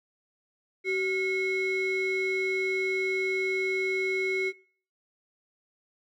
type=ring-modulated tone; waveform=triangle; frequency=900 Hz; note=A5; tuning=39 cents sharp; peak=-20 dBFS; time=0.84-4.53 s; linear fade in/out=50 ms; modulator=1280 Hz; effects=noise-tail reverb RT60 0.5 s tail -24 dB re dry